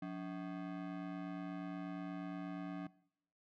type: ring-modulated tone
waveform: square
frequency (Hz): 233.1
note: A#3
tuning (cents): 0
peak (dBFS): -39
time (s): 0.02-2.87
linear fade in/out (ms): 5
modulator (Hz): 54.2
effects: noise-tail reverb RT60 0.7 s tail -21 dB re dry + low-pass 2000 Hz 12 dB/octave